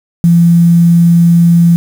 sine tone with quantisation, 170.3 Hz, F3, 43 cents flat, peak -3 dBFS, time 0.24-1.76 s, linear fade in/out 0 ms, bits 5, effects none

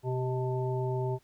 harmonic tone with a mistuned harmonic, 126.6 Hz, B2, 43 cents sharp, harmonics 1 / 3 / 5 / 7, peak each -30 / -33 / -40 / -39 dBFS, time 0.03-1.19 s, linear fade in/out 50 ms, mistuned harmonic 3, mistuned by +38 cents, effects pink hiss -67 dBFS RMS until 1.23 s

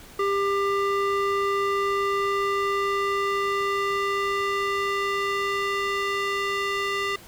square tone with band-pass filter sweep, 397.7 Hz, G4, 25 cents sharp, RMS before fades -25 dBFS, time 0.19-7.16 s, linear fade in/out 5 ms, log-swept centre 1000 to 2100 Hz, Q 1, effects pink hiss -47 dBFS RMS until 7.27 s

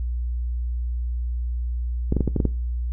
clicks, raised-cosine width 3 ms, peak -8 dBFS, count 7, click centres 2.124 / 2.167 / 2.207 / 2.277 / 2.363 / 2.402 / 2.453 s, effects noise-tail reverb RT60 0.3 s tail -19 dB re dry + added 60 Hz sine -23 dBFS peak until 2.92 s

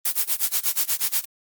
blue noise with tremolo, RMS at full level -20 dBFS, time 0.05-1.25 s, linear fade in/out 5 ms, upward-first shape sine, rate 8.3 Hz, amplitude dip 95%, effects Opus 24 kbps

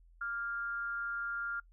sine tone with amplitude modulation, 1396.9 Hz, F6, in tune, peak -32 dBFS, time 0.21-1.6 s, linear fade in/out 5 ms, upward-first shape sine, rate 225 Hz, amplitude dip 55%, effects noise-tail reverb RT60 0.1 s tail -24 dB re dry + added 42 Hz sine -58 dBFS peak until 1.72 s

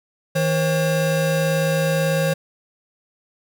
square tone pair together, 160 / 538.2 Hz, D#3 / C5, +49 / +49 cents, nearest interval octave + major sixth, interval 2100 cents, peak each -21 dBFS, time 0.35-2.34 s, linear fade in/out 10 ms, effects none

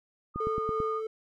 sine tone with vibrato, 1223 Hz, D#6, 30 cents flat, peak -31 dBFS, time 0.34-1.02 s, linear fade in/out 50 ms, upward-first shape triangle, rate 13 Hz, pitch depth 13 cents each way
click train, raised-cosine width 3 ms, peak -22 dBFS, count 5, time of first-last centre 0.36-0.802 s, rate 9.04 Hz
triangle tone with tremolo, 440 Hz, A4, in tune, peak -27 dBFS, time 0.4-1.07 s, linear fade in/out 5 ms, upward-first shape sine, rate 3 Hz, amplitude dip 30%
effects none

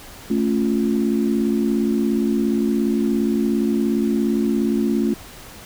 sine chord, A augmented, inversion none, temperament equal, 220 / 277.2 / 349.2 Hz, A3 / C#4 / E#4, 0 / 0 / 0 cents, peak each -19 / -22 / -23 dBFS, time 0.3-5.14 s, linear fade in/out 5 ms, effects pink hiss -40 dBFS RMS until 5.65 s

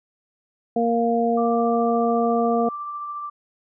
harmonic tone, 233 Hz, A#3, 1 cent flat, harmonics 1 / 2 / 3, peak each -22 / -22 / -22 dBFS, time 0.76-2.69 s, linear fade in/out 5 ms
sine tone with tremolo, 1174.7 Hz, D6, in tune, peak -27 dBFS, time 1.37-3.3 s, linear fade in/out 10 ms, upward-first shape triangle, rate 14 Hz, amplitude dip 30%
effects none

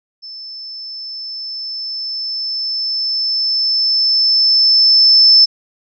sine tone with level ramp, 5274 Hz, E8, in tune, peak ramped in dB -29 to -4 dBFS, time 0.22-5.46 s, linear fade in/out 20 ms, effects none

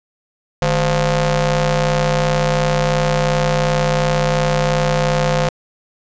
sawtooth ring-modulated tone, 182.2 Hz, F#3, 26 cents flat, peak -7 dBFS, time 0.62-5.49 s, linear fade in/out 2 ms, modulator 333 Hz, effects resampled to 16000 Hz + 7-bit

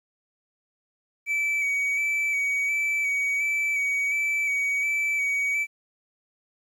triangle tone with vibrato, 2287 Hz, D7, 47 cents flat, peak -21 dBFS, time 1.26-5.67 s, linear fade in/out 50 ms, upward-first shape square, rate 1.4 Hz, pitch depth 22 cents each way, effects 10-bit

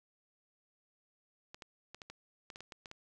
clicks, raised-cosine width 0.2 ms, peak -30 dBFS, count 11, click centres 1.545 / 1.622 / 1.946 / 2.018 / 2.1 / 2.502 / 2.559 / 2.606 / 2.722 / 2.858 / 2.914 s, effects 11-bit

